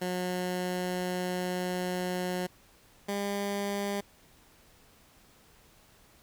15% pulse tone pair in turn, 181.1 / 201.3 Hz, F#3 / G3, -37 / +46 cents, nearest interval major second, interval 183 cents, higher second, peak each -24 / -24 dBFS, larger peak neither, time 0.01-2.47 / 3.08-4.01 s, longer first, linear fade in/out 10 ms, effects pink hiss -60 dBFS RMS until 6.22 s

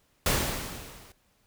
pink noise with level ramp, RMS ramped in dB -23 to -53 dBFS, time 0.26-1.12 s, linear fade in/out 2 ms, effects pink hiss -68 dBFS RMS until 1.46 s

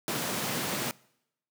pink high-pass noise, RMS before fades -32 dBFS, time 0.08-0.91 s, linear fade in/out 0 ms, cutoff 130 Hz, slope 24 dB/octave, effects noise-tail reverb RT60 0.8 s tail -24 dB re dry

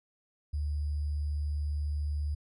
sine tone with sample-and-hold, 73.8 Hz, D2, 9 cents sharp, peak -29 dBFS, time 0.53-2.35 s, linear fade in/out 10 ms, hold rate 4900 Hz, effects resampled to 24000 Hz

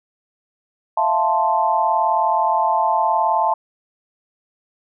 sine chord, F major seventh, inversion third, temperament equal, 659.3 / 698.5 / 880 / 1046.5 Hz, E5 / F5 / A5 / C6, 0 / 0 / 0 / 0 cents, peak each -23 / -23 / -17 / -22 dBFS, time 0.97-3.54 s, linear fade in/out 5 ms, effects none

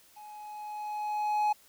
triangle tone with level ramp, 842 Hz, G#5, 24 cents sharp, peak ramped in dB -44 to -21 dBFS, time 0.16-1.53 s, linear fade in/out 10 ms, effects white hiss -60 dBFS RMS until 1.68 s

